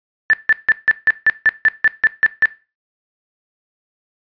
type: tone bursts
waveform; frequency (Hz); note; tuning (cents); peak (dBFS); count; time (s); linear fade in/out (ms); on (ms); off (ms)
sine; 1760; A6; 0; -8; 12; 0.3-2.456; 0; 33; 160
effects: noise-tail reverb RT60 0.3 s tail -17 dB re dry + resampled to 11025 Hz